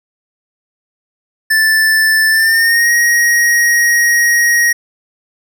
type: tone with pitch glide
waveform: square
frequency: 1760 to 1886.3 Hz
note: A6 to A#6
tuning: 0 to +20 cents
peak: -9 dBFS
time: 1.5-4.73 s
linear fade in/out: 10 ms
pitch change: +120 cents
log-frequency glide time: 2.3-2.91 s
effects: none